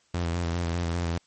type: tone with vibrato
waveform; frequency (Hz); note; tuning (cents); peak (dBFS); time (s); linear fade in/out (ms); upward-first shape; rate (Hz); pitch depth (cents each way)
sawtooth; 85.5; F2; -36; -22; 0.14-1.18; 5; square; 5; 32
effects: white hiss -65 dBFS RMS until 1.26 s + MP3 32 kbps